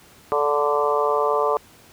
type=harmonic tone with a mistuned harmonic; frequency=146.1 Hz; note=D3; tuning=9 cents flat; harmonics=3 / 4 / 5 / 6 / 7 / 8; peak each=-22 / -24 / -28 / -28 / -25 / -25 dBFS; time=0.32-1.57 s; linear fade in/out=0 ms; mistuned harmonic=6; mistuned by=+18 cents; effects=pink hiss -50 dBFS RMS until 1.92 s + high-pass 60 Hz 12 dB/octave